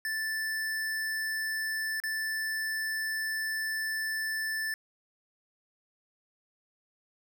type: tone with dropouts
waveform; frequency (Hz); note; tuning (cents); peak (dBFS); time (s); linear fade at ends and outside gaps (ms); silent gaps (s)
square; 1760; A6; 0; -31; 0.05-4.74; 1; 2.001-2.037
effects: none